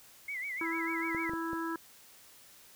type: tone with vibrato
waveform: sine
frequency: 2117 Hz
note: C7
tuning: 20 cents sharp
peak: -35 dBFS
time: 0.28-1.3 s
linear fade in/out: 5 ms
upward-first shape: sine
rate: 6.7 Hz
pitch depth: 130 cents each way
type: harmonic tone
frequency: 329.6 Hz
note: E4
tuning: in tune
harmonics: 1 / 3 / 4 / 5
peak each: -35 / -40 / -41 / -42 dBFS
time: 0.61-1.76 s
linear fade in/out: 2 ms
type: clicks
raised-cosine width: 2 ms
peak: -29 dBFS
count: 4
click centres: 1.148 / 1.295 / 1.335 / 1.532 s
effects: white hiss -57 dBFS RMS until 2.75 s